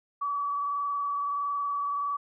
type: tone with frequency modulation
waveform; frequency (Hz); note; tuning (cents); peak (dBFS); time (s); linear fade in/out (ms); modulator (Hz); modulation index
sine; 1143; D6; -47; -27; 0.21-2.17; 10; 21.5; 0.77
effects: none